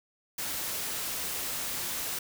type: noise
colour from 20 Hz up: white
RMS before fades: -34 dBFS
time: 0.38-2.19 s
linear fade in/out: 5 ms
effects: none